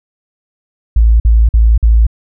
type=tone bursts; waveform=sine; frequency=55.8 Hz; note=A1; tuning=25 cents sharp; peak=-4 dBFS; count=4; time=0.96-2.067 s; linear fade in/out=5 ms; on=240 ms; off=49 ms; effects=none